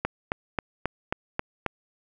click train, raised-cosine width 0.5 ms, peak -10 dBFS, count 7, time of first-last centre 0.05-1.663 s, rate 3.72 Hz, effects none

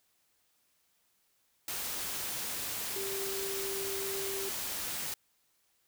sine tone in noise, 391.3 Hz, G4, 3 cents flat, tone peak -37 dBFS, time 2.96-4.49 s, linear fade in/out 2 ms, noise white, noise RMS -37 dBFS, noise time 1.68-5.14 s, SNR -3 dB, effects white hiss -73 dBFS RMS until 5.87 s

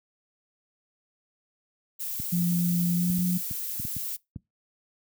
violet noise, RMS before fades -33 dBFS, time 1.99-4.17 s, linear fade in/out 20 ms
clicks, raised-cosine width 5 ms, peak -22 dBFS, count 8, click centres 2.199 / 3.099 / 3.185 / 3.511 / 3.798 / 3.85 / 3.966 / 4.361 s
sine tone with pitch glide, 174.61 to 179.21 Hz, F3 to F3, 0 to +45 cents, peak -22 dBFS, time 2.32-3.38 s, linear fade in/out 10 ms, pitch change +45 cents, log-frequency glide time 2.93-3.14 s
effects noise-tail reverb RT60 0.2 s tail -23 dB re dry + high-pass 80 Hz 12 dB/octave

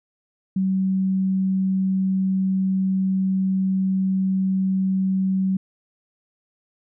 sine tone, 190 Hz, F#3, 46 cents sharp, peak -18 dBFS, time 0.56-5.57 s, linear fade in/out 5 ms, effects none

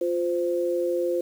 sine tone pair together, 350.6 / 518 Hz, F4 / C5, +7 / -17 cents, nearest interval perfect fifth, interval 676 cents, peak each -25 dBFS, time 0.01-1.21 s, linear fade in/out 5 ms, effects 8-bit

